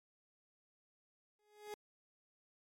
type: tone with exponential growth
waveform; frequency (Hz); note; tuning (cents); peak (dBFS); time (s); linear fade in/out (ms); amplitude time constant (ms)
30% pulse; 418.7; G#4; +14; -39; 1.39-1.74; 1; 76
effects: MP3 64 kbps